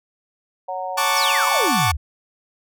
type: harmonic tone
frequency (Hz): 185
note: F#3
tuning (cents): 0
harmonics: 3 / 4 / 5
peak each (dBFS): -30 / -27 / -30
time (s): 0.68-1.69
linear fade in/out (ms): 10
type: chord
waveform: sawtooth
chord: D major seventh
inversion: first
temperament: equal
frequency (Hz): 740 / 880 / 1108.7 / 1174.7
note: F#5 / A5 / C#6 / D6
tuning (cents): 0 / 0 / 0 / 0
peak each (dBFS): -19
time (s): 0.97-1.92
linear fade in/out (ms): 10
type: exponential sweep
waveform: sine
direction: down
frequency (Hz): 6040 to 64.3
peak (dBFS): -21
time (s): 1.16-1.97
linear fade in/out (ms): 10
effects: none